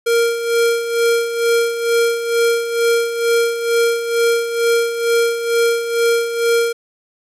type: tone with tremolo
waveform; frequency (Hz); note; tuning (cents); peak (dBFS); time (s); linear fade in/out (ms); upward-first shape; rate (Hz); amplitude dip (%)
square; 466.2; A#4; 0; -12; 0.06-6.73; 10; sine; 2.2; 65
effects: resampled to 32000 Hz + 8-bit